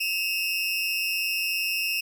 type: tone pair together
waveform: 30% pulse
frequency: 2572 / 2755 Hz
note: E7 / F7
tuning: -43 / -24 cents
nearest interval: minor second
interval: 119 cents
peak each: -25 dBFS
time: 0-2.01 s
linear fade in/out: 10 ms
effects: none